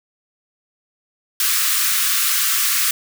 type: high-pass noise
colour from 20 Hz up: white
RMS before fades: -18 dBFS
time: 1.4-2.91 s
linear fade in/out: 2 ms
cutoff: 1100 Hz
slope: 96 dB/octave
effects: none